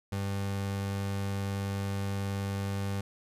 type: tone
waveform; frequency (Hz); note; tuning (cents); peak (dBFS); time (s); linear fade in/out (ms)
30% pulse; 98.8; G2; +14; -28; 0.12-3.01; 5
effects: resampled to 32000 Hz